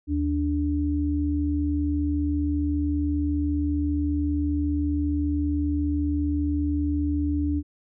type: tone pair together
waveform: sine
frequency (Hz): 77.4 / 292.2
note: D#2 / D4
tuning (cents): -9 / -9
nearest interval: octave + major seventh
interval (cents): 2300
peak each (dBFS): -25 / -24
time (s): 0.07-7.63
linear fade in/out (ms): 50
effects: none